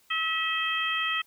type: harmonic tone with a mistuned harmonic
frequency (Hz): 646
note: E5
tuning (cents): -35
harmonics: 2 / 3 / 4 / 5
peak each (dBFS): -31 / -31 / -31 / -31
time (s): 0.1-1.22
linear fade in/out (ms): 10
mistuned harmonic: 5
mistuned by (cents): -31
effects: white hiss -63 dBFS RMS until 1.26 s